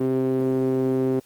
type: tone with band-pass filter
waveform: sawtooth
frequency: 130.81 Hz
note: C3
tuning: in tune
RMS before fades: -22 dBFS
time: 0-1.2 s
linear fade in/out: 10 ms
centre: 340 Hz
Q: 5.1
effects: white hiss -57 dBFS RMS until 1.25 s + Opus 24 kbps

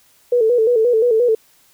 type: tone with vibrato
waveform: sine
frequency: 464.2 Hz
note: A#4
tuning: 7 cents flat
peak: -11 dBFS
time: 0.32-1.35 s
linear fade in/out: 5 ms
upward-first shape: square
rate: 5.7 Hz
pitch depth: 84 cents each way
effects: white hiss -54 dBFS RMS until 1.73 s

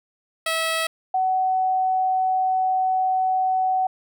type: tone pair in turn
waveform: 10% pulse / sine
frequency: 649 / 750.5 Hz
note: E5 / F#5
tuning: -27 / +24 cents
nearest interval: minor third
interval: 251 cents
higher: second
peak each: -13 / -18 dBFS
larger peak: first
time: 0.46-0.87 / 1.14-3.87 s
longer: second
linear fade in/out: 5 ms
effects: none

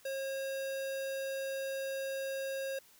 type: tone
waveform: square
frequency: 540 Hz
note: C#5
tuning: 45 cents flat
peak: -36 dBFS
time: 0.05-2.79 s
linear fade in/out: 5 ms
effects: white hiss -62 dBFS RMS until 2.99 s

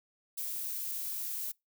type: noise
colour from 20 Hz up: violet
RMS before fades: -37 dBFS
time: 0.37-1.52 s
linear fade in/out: 10 ms
effects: noise-tail reverb RT60 0.2 s tail -25 dB re dry

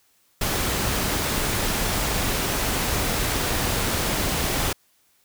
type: noise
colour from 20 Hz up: pink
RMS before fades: -24 dBFS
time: 0.41-4.73 s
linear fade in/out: 5 ms
effects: white hiss -63 dBFS RMS until 5.24 s

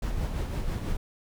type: noise with tremolo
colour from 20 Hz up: brown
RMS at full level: -28 dBFS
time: 0.02-0.97 s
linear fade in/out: 5 ms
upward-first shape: sine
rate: 6 Hz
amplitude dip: 40%
effects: none

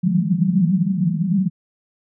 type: band-pass noise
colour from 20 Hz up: white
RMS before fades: -18 dBFS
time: 0.03-1.5 s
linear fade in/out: 20 ms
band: 160 to 200 Hz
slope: 96 dB/octave
effects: none

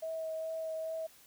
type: tone with vibrato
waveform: sine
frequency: 642 Hz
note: E5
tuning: 46 cents flat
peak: -35 dBFS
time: 0.02-1.07 s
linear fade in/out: 10 ms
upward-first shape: triangle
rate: 2.4 Hz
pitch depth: 14 cents each way
effects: white hiss -60 dBFS RMS until 1.26 s

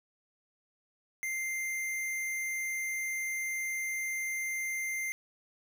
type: tone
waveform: square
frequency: 2093 Hz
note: C7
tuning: in tune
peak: -33 dBFS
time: 1.23-5.12 s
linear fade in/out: 0 ms
effects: none

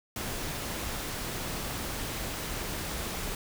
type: noise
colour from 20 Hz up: pink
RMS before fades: -35 dBFS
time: 0.16-3.35 s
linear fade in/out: 2 ms
effects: none

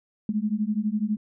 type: beating tone pair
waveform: sine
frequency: 206.2 / 218.2 Hz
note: G#3 / A3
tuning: -12 / -14 cents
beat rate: 12 Hz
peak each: -26 dBFS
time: 0.29-1.17 s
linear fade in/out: 2 ms
effects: none

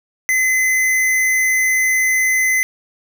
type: tone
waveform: square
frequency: 2039 Hz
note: C7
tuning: 45 cents flat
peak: -14 dBFS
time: 0.29-2.63 s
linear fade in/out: 0 ms
effects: none

